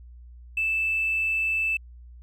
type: tone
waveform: triangle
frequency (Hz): 2637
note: E7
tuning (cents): 0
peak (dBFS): -19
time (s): 0.57-1.77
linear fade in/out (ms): 5
effects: tanh soft clip ceiling -20 dBFS + added 60 Hz sine -43 dBFS peak until 2.22 s